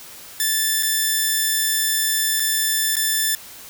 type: tone with dropouts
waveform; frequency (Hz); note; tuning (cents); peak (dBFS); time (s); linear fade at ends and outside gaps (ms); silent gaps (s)
5% pulse; 1760; A6; 0; -7; 0.4-3.35; 1; 0.826-0.831 / 2.398-2.402 / 2.956-2.967
effects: white hiss -40 dBFS RMS until 3.69 s